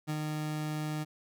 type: tone with ADSR envelope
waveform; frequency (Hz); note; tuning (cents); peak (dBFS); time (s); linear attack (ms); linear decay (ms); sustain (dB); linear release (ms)
30% pulse; 152.9; D#3; -30; -28; 0.07-1.05; 28; 58; -2; 26
effects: none